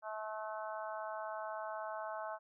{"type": "harmonic tone", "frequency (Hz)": 216.1, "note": "A3", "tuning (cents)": -31, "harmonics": [3, 4, 5, 6, 7], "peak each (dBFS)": [-43, -45, -47, -49, -50], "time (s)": [0.02, 2.39], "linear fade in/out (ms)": 50, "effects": []}